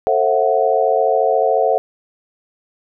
sine chord, F# half-diminished seventh, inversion first, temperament just, 444 / 532.8 / 666 / 740 Hz, A4 / C5 / E5 / F#5, +16 / +31 / +18 / 0 cents, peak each -18 dBFS, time 0.07-1.78 s, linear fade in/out 0 ms, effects none

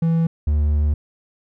triangle tone pair in turn, 164.81 / 74.42 Hz, E3 / D2, 0 / +24 cents, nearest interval octave + major second, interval 1376 cents, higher first, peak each -13 dBFS, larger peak neither, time 0.02-0.27 / 0.47-0.94 s, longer second, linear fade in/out 5 ms, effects none

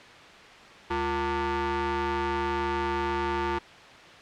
sawtooth ring-modulated tone, 273.9 Hz, C#4, 21 cents flat, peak -19 dBFS, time 0.9-3.59 s, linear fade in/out 10 ms, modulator 624 Hz, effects white hiss -47 dBFS RMS until 4.21 s + low-pass 3000 Hz 12 dB/octave

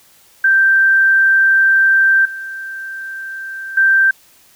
sine tone with level steps, 1568 Hz, G6, in tune, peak -8 / -24 / -8 dBFS, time 0.44-4.11 s, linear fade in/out 5 ms, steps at 2.25 / 3.77 s, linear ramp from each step 5 ms, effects white hiss -49 dBFS RMS until 4.55 s

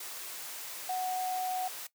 sine tone in noise, 740 Hz, F#5, in tune, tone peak -30 dBFS, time 0.89-1.68 s, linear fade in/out 5 ms, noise white, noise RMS -42 dBFS, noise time 0-1.87 s, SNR +9 dB, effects noise-tail reverb RT60 0.1 s tail -17 dB re dry + high-pass 400 Hz 12 dB/octave

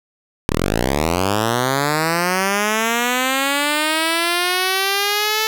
5% pulse linear sweep, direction up, 34 to 440 Hz, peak -5 dBFS, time 0.49-5.47 s, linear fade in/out 0 ms, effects none

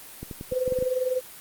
clicks, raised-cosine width 3 ms, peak -22 dBFS, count 8, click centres 0.23 / 0.312 / 0.411 / 0.522 / 0.678 / 0.723 / 0.788 / 0.825 s
sine tone with tremolo, 509 Hz, C5, 48 cents flat, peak -20 dBFS, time 0.51-1.21 s, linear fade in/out 20 ms, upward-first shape sine, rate 20 Hz, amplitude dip 70%
effects white hiss -44 dBFS RMS until 1.4 s + Opus 32 kbps

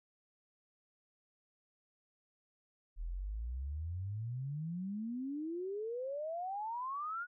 sine exponential sweep, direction up, 38.46 to 1469 Hz, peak -37 dBFS, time 2.96-7.27 s, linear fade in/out 50 ms, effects none

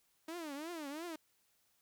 sawtooth tone with vibrato, 311.1 Hz, D#4, in tune, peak -38 dBFS, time 0.28-1.16 s, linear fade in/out 5 ms, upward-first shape triangle, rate 2.9 Hz, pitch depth 240 cents each way, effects white hiss -75 dBFS RMS until 1.81 s

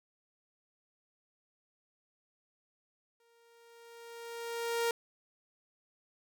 sawtooth tone with exponential growth, 466.2 Hz, A#4, in tune, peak -24 dBFS, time 3.2-4.91 s, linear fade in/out 2 ms, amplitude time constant 370 ms, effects none

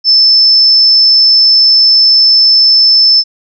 sine tone, 5274 Hz, E8, in tune, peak -3 dBFS, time 0.04-3.24 s, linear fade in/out 50 ms, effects none

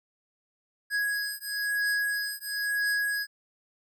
square beating tone pair, 1661.2 / 1662.2 Hz, G#6 / G#6, 0 / +1 cents, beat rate 1 Hz, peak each -31 dBFS, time 0.9-3.27 s, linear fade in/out 50 ms, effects none

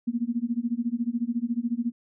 sine tone with tremolo, 236.5 Hz, A#3, 25 cents sharp, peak -21 dBFS, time 0.07-1.92 s, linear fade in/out 10 ms, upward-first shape sine, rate 14 Hz, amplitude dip 95%, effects none

